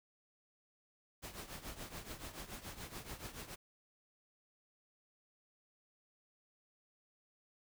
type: noise with tremolo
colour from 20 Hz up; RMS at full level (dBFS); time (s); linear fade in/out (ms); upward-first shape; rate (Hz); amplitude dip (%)
pink; -45; 1.22-3.56; 20; triangle; 7; 80
effects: none